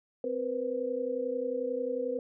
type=tone cluster; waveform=sine; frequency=258.6 / 480.8 / 512 Hz; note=C4 / B4 / C5; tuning=-20 / -46 / -38 cents; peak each=-38 / -32 / -34 dBFS; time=0.24-2.19 s; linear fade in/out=2 ms; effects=none